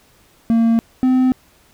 triangle tone pair in turn, 228.8 / 256.8 Hz, A#3 / C4, -32 / -32 cents, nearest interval major second, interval 200 cents, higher second, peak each -9 dBFS, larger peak neither, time 0.5-0.79 / 1.03-1.32 s, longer neither, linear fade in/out 0 ms, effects pink hiss -53 dBFS RMS until 1.73 s

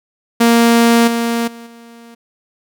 sawtooth tone with level steps, 233.1 Hz, A#3, in tune, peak -4 / -11 / -28 / -33 dBFS, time 0.4-2.15 s, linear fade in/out 10 ms, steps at 1.07 / 1.47 / 1.66 s, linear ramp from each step 10 ms, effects none

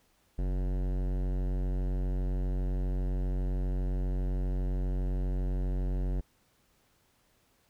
sine tone with hard clipping, 46.25 Hz, F#1, in tune, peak -30 dBFS, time 0.38-6.21 s, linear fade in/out 10 ms, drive 18 dB, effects pink hiss -69 dBFS RMS until 7.69 s

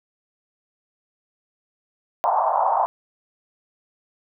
white band-pass noise, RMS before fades -20 dBFS, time 2.24-2.86 s, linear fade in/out 0 ms, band 660 to 1000 Hz, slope 48 dB/octave, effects none

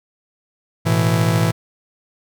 45% pulse chord, A suspended second, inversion none, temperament just, 110 / 123.75 / 165 Hz, A2 / B2 / E3, 0 / +4 / +2 cents, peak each -18 / -22 / -18 dBFS, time 0.85-1.52 s, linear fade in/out 20 ms, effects none

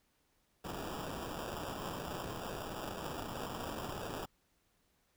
white noise with sample-and-hold, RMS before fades -42 dBFS, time 0.64-4.26 s, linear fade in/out 10 ms, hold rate 2100 Hz, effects pink hiss -75 dBFS RMS until 5.16 s

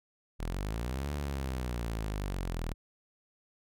sawtooth linear two-way sweep, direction up then down, 38.21 to 73.6 to 38.21 Hz, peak -29 dBFS, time 0.39-2.74 s, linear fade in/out 20 ms, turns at 1.12 s, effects none

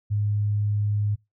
sine tone, 103.83 Hz, G#2, in tune, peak -21 dBFS, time 0.1-1.16 s, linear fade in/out 20 ms, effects noise-tail reverb RT60 0.2 s tail -22 dB re dry

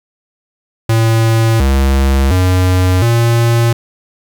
square tone with pitch steps, 113.1 / 67.6 / 91.8 / 116.9 Hz, A2 / C#2 / F#2 / A#2, +48 / -43 / -13 / +5 cents, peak -9 dBFS, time 0.89-3.73 s, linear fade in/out 5 ms, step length 710 ms, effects 8-bit

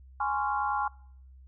sine chord, Db major seventh, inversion second, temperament just, 831.5 / 1039.4 / 1108.7 / 1385.9 Hz, Ab5 / C6 / Db6 / F6, +2 / -12 / 0 / -14 cents, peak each -29 / -34 / -33 / -34 dBFS, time 0.2-0.88 s, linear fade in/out 5 ms, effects noise-tail reverb RT60 0.6 s tail -24 dB re dry + added 65 Hz sine -49 dBFS peak until 1.47 s

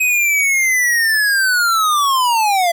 square linear sweep, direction down, 2535 to 667 Hz, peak -13 dBFS, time 0-2.72 s, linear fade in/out 10 ms, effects none

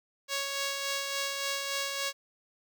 5% pulse tone with tremolo, 554.4 Hz, C#5, in tune, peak -18 dBFS, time 0.28-2.13 s, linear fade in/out 50 ms, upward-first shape sine, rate 3.5 Hz, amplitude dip 35%, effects none

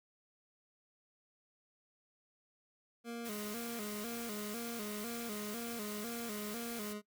25% pulse tone with vibrato, 221.3 Hz, A3, 10 cents sharp, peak -37 dBFS, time 3.04-7.02 s, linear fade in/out 50 ms, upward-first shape square, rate 2 Hz, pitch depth 99 cents each way
white noise, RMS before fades -47 dBFS, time 3.24-6.94 s, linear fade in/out 20 ms
effects noise-tail reverb RT60 0.1 s tail -21 dB re dry

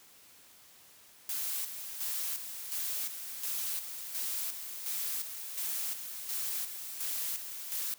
blue noise with tremolo, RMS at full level -35 dBFS, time 1.29-7.94 s, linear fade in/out 2 ms, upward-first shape square, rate 1.4 Hz, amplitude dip 55%, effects white hiss -58 dBFS RMS until 7.98 s + high-pass 60 Hz 12 dB/octave

